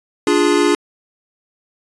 square chord, D diminished, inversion none, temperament equal, 293.7 / 349.2 / 415.3 Hz, D4 / F4 / Ab4, 0 / 0 / 0 cents, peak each -17 dBFS, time 0.27-0.75 s, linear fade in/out 2 ms, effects resampled to 22050 Hz

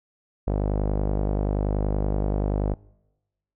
sawtooth tone with low-pass filter, 50.5 Hz, G#1, 48 cents flat, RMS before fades -24 dBFS, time 0.47-2.74 s, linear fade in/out 5 ms, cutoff 620 Hz, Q 1.6, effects noise-tail reverb RT60 1.0 s tail -24 dB re dry

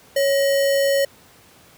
sine tone with sample-and-hold, 554.4 Hz, C#5, in tune, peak -15 dBFS, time 0.16-1.05 s, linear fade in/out 5 ms, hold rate 2450 Hz, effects pink hiss -50 dBFS RMS until 1.77 s + high-pass 80 Hz 12 dB/octave

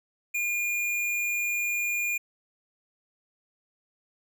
sine tone with hard clipping, 2420 Hz, D#7, 49 cents flat, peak -27 dBFS, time 0.34-2.18 s, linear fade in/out 10 ms, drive 15 dB, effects none

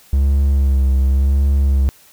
triangle tone with vibrato, 68 Hz, C#2, 33 cents flat, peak -9 dBFS, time 0.13-1.89 s, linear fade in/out 0 ms, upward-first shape sine, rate 0.92 Hz, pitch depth 42 cents each way, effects white hiss -48 dBFS RMS until 2.12 s

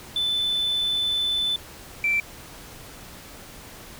triangle tone pair in turn, 3513 / 2340 Hz, A7 / D7, -3 / -7 cents, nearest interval perfect fifth, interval 704 cents, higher first, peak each -19 / -16 dBFS, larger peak second, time 0.16-1.56 / 2.04-2.2 s, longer first, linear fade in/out 2 ms, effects tanh soft clip ceiling -17 dBFS + pink hiss -43 dBFS RMS until 3.99 s

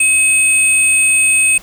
sine tone pair together, 2556 / 8597 Hz, D#7 / C9, +46 / +46 cents, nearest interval octave + major sixth, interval 2100 cents, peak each -10 dBFS, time 0-1.58 s, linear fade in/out 5 ms, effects tanh soft clip ceiling -4 dBFS + pink hiss -39 dBFS RMS until 1.62 s

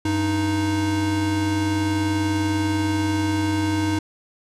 square tone pair together, 96.89 / 311 Hz, G2 / D#4, -20 / -1 cents, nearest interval octave + minor sixth, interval 2019 cents, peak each -25 / -22 dBFS, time 0.05-3.99 s, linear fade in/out 5 ms, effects low-pass 9000 Hz 12 dB/octave

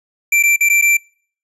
square tone with dropouts, 2349 Hz, D7, in tune, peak -11 dBFS, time 0.32-0.97 s, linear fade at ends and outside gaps 5 ms, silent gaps 0.427-0.435 / 0.562-0.607 / 0.689-0.698 / 0.814-0.822 s, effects noise-tail reverb RT60 0.5 s tail -25 dB re dry + resampled to 32000 Hz

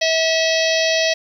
harmonic tone with a mistuned harmonic, 647 Hz, E5, 32 cents flat, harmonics 1 / 3 / 4 / 5 / 6 / 7 / 8 / 9, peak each -18 / -23 / -24 / -25 / -26 / -26 / -27 / -28 dBFS, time 0.01-1.14 s, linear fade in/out 10 ms, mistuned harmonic 7, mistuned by -26 cents, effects 8-bit

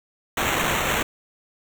white noise with sample-and-hold, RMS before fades -23 dBFS, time 0.37-1.03 s, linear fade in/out 5 ms, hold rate 4900 Hz, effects none

